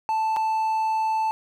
triangle tone with dropouts, 880 Hz, A5, in tune, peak -19 dBFS, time 0.09-1.31 s, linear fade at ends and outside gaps 0 ms, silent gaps 0.363-0.368 s, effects none

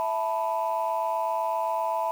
sine chord, E suspended fourth, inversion none, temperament equal, 659.3 / 880 / 987.8 Hz, E5 / A5 / B5, 0 / 0 / 0 cents, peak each -28 dBFS, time 0-2.11 s, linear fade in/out 0 ms, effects tanh soft clip ceiling -18 dBFS + 8-bit

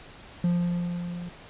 triangle tone with level ramp, 174.61 Hz, F3, in tune, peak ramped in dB -18 to -32 dBFS, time 0.44-1.29 s, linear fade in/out 2 ms, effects pink hiss -47 dBFS RMS until 1.49 s + resampled to 8000 Hz

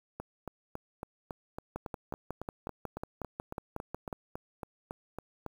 two click trains, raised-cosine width 1 ms, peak -22 / -24 dBFS, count 14 / 20, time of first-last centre 1.76-4.128 / 0.2-5.463 s, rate 5.49 / 3.61 Hz, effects 8-bit

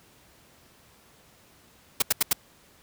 white noise bursts, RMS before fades -21 dBFS, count 4, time 2-2.331 s, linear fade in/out 5 ms, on 22 ms, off 81 ms, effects pink hiss -57 dBFS RMS until 2.82 s + high-pass 60 Hz 12 dB/octave

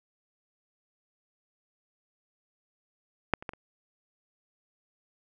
clicks, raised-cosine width 0.5 ms, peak -7 / -27 / -19 / -30 dBFS, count 4, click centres 3.337 / 3.425 / 3.492 / 3.535 s, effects none

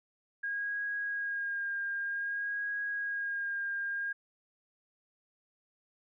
sine tone with vibrato, 1628 Hz, G#6, 35 cents flat, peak -32 dBFS, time 0.43-4.13 s, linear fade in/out 10 ms, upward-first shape sine, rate 0.53 Hz, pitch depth 22 cents each way, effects none

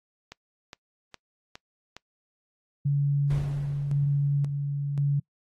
click train, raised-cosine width 0.2 ms, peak -23 dBFS, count 5, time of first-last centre 0.32-1.966 s, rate 2.43 Hz
sine tone with tremolo, 142.1 Hz, C#3, 43 cents sharp, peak -21 dBFS, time 2.85-5.2 s, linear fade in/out 10 ms, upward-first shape square, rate 0.94 Hz, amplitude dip 45%
brown noise with exponential decay, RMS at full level -34 dBFS, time 3.3-4.73 s, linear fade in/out 5 ms, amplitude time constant 310 ms
effects noise-tail reverb RT60 0.1 s tail -24 dB re dry + AAC 32 kbps

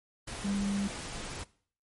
sine tone in noise, 200 Hz, G3, 35 cents sharp, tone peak -29 dBFS, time 0.44-0.88 s, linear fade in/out 10 ms, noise pink, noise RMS -40 dBFS, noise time 0.27-1.44 s, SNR +8 dB, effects noise-tail reverb RT60 0.5 s tail -20 dB re dry + MP3 48 kbps

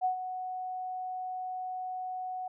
sine tone with ADSR envelope, 740 Hz, F#5, in tune, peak -24 dBFS, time 0.01-2.48 s, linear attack 37 ms, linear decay 110 ms, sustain -10 dB, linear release 5 ms, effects none

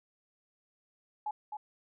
sine tone with echo, 846 Hz, G#5, 32 cents sharp, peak -32 dBFS, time 1.26-1.31 s, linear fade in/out 5 ms, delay 260 ms, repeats 1, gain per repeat -5 dB, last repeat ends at 1.57 s, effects none

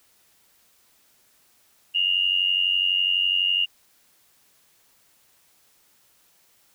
sine tone pair together, 2794 / 2886 Hz, F7 / F#7, 0 / -44 cents, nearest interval minor second, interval 56 cents, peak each -22 dBFS, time 1.94-3.66 s, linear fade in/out 20 ms, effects white hiss -61 dBFS RMS until 6.74 s

